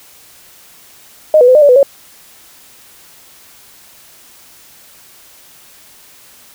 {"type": "tone with pitch steps", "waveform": "sine", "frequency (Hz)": [618, 492.8, 510, 604, 575, 498.4, 555], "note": ["D#5", "B4", "C5", "D5", "D5", "B4", "C#5"], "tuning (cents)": [-12, -4, -44, 48, -37, 16, 2], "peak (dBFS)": -3, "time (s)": [1.34, 1.83], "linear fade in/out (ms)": 2, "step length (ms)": 70, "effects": ["white hiss -42 dBFS RMS until 6.54 s"]}